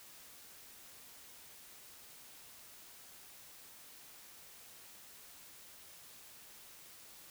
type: silence
effects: white hiss -56 dBFS RMS until 7.3 s